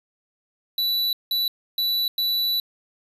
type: tone bursts at uneven times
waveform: square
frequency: 3956 Hz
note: B7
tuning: 2 cents sharp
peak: -21 dBFS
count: 4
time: 0.78-1.13 / 1.31-1.48 / 1.78-2.08 / 2.18-2.6 s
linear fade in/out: 2 ms
effects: resampled to 32000 Hz